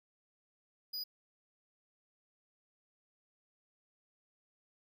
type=tone; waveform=square; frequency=4932 Hz; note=D#8; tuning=16 cents flat; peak=-38 dBFS; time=0.93-1.04 s; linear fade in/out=10 ms; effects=none